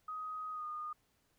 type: tone with pitch glide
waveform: sine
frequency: 1255 to 1224.9 Hz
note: D#6 to D#6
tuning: +15 to -27 cents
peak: -39 dBFS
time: 0.08-0.93 s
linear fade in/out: 5 ms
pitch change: -42 cents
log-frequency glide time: 0.52-0.65 s
effects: pink hiss -75 dBFS RMS until 1.38 s